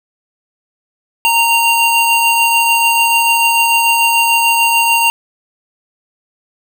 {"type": "tone pair together", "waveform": "square", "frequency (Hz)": [927.6, 2776], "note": ["A#5", "F7"], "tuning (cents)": [-9, -11], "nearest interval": "octave + perfect fifth", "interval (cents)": 1898, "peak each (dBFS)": -13, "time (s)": [1.25, 5.1], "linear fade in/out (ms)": 0, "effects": []}